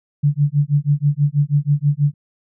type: tone with tremolo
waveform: sine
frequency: 145.1 Hz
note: D3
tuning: 21 cents flat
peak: -10 dBFS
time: 0.23-2.14 s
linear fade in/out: 10 ms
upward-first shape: sine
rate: 6.2 Hz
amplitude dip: 100%
effects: none